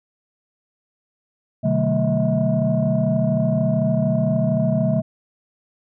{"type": "tone cluster", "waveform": "sine", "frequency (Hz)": [128.1, 152.3, 190.7, 224, 640], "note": ["C3", "D#3", "G3", "A3", "D#5"], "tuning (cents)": [-36, -37, -47, 31, 49], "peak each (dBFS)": -22, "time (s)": [1.63, 5.02], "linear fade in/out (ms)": 20, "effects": ["tanh soft clip ceiling -9 dBFS"]}